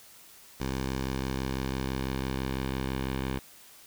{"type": "tone with low-pass filter sweep", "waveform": "10% pulse", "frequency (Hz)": 66, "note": "C2", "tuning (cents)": 16, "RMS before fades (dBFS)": -32, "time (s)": [0.6, 3.39], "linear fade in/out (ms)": 5, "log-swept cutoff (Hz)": [6500, 3500], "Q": 1.2, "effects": ["white hiss -53 dBFS RMS until 3.86 s"]}